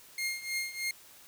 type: tone with tremolo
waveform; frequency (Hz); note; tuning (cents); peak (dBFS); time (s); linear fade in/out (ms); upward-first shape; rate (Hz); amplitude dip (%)
sawtooth; 2131; C7; +31; -26; 0.18-0.91; 2; triangle; 3.2; 85
effects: white hiss -55 dBFS RMS until 1.27 s